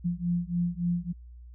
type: beating tone pair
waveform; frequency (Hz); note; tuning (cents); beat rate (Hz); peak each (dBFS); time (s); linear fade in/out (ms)
sine; 172.5 / 176; F3 / F3; -21 / +14; 3.5; -29; 0.04-1.13; 20
effects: added 60 Hz sine -44 dBFS peak until 1.54 s